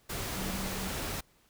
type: tone in noise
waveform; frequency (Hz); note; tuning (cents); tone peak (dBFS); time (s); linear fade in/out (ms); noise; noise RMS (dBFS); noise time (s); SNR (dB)
sine; 190.4; F#3; +50; -39; 0.36-0.89; 10; pink; -36; 0.09-1.21; -6
effects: pink hiss -66 dBFS RMS until 1.49 s